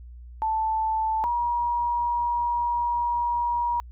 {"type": "tone pair in turn", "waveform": "sine", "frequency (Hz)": [880, 954.8], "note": ["A5", "A#5"], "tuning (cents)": [0, 41], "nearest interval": "minor second", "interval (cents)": 141, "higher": "second", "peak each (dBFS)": -22, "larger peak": "neither", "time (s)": [[0.42, 1.24], [1.24, 3.8]], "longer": "second", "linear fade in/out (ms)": 0, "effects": ["added 60 Hz sine -40 dBFS peak until 3.91 s"]}